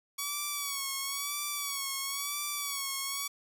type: tone with vibrato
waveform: 5% pulse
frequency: 1128 Hz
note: C#6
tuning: 30 cents sharp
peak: -21 dBFS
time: 0.18-3.28 s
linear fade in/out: 10 ms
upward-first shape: sine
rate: 0.99 Hz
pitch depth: 61 cents each way
effects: none